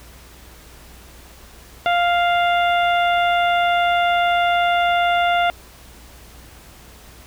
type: harmonic tone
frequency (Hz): 698.5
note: F5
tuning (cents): 0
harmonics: 1 / 2 / 3 / 4 / 5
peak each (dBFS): -16 / -22 / -26 / -28 / -30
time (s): 1.86-5.5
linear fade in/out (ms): 0
effects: added 60 Hz sine -45 dBFS peak until 7.26 s + pink hiss -45 dBFS RMS until 7.26 s

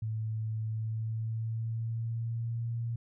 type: tone with pitch glide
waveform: sine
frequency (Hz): 110 to 116.54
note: A2 to A#2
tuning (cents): 0 to 0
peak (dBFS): -31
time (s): 0.02-2.96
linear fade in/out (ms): 5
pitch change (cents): +100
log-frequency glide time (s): 0.67-2.69
effects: none

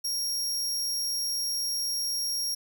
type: tone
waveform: sawtooth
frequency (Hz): 5588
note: F8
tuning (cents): 0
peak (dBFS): -25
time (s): 0.04-2.55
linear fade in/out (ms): 10
effects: none

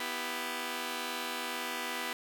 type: chord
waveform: 5% pulse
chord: E minor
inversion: second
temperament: just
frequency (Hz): 247.2 / 329.6 / 395.6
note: B3 / E4 / G4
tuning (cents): +2 / 0 / +16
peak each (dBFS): -27 / -29 / -29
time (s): 0-2.13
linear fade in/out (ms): 2
effects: none

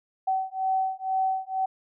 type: beating tone pair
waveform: sine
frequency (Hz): 760 / 762.1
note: F#5 / G5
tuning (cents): +46 / -49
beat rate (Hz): 2.1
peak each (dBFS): -27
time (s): 0.27-1.66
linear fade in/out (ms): 10
effects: none

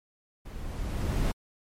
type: noise with level ramp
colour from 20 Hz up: brown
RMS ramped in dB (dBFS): -40 to -24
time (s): 0.45-1.32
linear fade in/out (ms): 10
effects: MP3 64 kbps

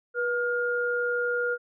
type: tone pair together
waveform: sine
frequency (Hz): 485 / 1417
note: B4 / F6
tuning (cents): -31 / +25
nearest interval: octave + perfect fifth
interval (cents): 1856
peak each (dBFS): -27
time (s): 0.14-1.58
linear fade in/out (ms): 50
effects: none

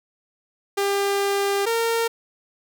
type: tone pair in turn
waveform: sawtooth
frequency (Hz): 399.1 / 459.7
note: G4 / A#4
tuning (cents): +31 / -24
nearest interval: major second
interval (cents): 245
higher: second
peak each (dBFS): -16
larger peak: neither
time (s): 0.77-1.66 / 1.66-2.08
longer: first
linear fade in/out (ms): 10
effects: none

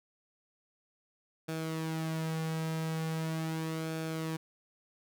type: tone with flanger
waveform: sawtooth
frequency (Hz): 160.5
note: E3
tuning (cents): -46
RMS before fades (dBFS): -35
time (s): 1.48-4.37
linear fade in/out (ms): 10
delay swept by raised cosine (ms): 1 to 3.5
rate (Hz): 0.4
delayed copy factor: -0.5
effects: none

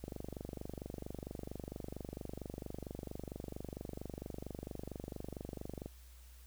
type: click train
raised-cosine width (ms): 2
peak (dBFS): -29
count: 143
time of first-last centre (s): 0.04-5.86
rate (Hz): 24.4
effects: added 61 Hz sine -54 dBFS peak until 6.46 s + white hiss -64 dBFS RMS until 6.46 s

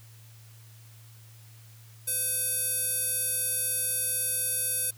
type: tone with band-pass filter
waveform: square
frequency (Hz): 511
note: C5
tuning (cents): -41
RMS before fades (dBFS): -29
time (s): 2.07-4.91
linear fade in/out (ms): 10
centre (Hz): 11000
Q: 6.4
effects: added 112 Hz sine -49 dBFS peak until 4.97 s + white hiss -57 dBFS RMS until 4.97 s

